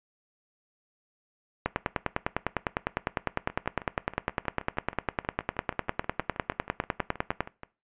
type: two click trains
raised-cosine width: 0.5 ms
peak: -10 / -24 dBFS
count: 58 / 27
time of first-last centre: 1.66-7.406 / 3.5-7.634 s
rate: 9.92 / 6.29 Hz
effects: noise-tail reverb RT60 0.3 s tail -19 dB re dry + resampled to 8000 Hz